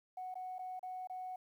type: tone with dropouts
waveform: sine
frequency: 740 Hz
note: F#5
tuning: in tune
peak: -40 dBFS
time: 0.17-1.36 s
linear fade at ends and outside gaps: 5 ms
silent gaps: 0.342-0.354 / 0.584-0.591 / 0.794-0.829 / 1.073-1.097 s
effects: tanh soft clip ceiling -36 dBFS + 12-bit